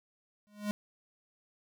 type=tone with exponential growth; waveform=square; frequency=207.7 Hz; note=G#3; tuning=in tune; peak=-28 dBFS; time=0.47-0.71 s; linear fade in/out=0 ms; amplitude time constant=51 ms; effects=none